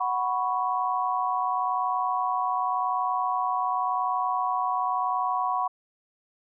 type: chord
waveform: sine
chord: F# suspended fourth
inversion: none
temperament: equal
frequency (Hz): 740 / 987.8 / 1108.7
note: F#5 / B5 / C#6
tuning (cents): 0 / 0 / 0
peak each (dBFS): -28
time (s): 0-5.68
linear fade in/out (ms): 10
effects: none